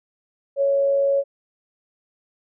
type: tone with frequency modulation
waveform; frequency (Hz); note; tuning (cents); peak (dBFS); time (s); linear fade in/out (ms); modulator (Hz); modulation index
sine; 555; C#5; +2; -16; 0.56-1.24; 50; 104; 0.21
effects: none